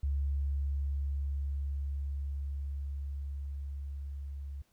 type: tone with level ramp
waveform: sine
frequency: 70 Hz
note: C#2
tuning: 18 cents sharp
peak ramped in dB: -28 to -38 dBFS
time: 0.03-4.62 s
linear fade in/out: 5 ms
effects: pink hiss -72 dBFS RMS until 4.72 s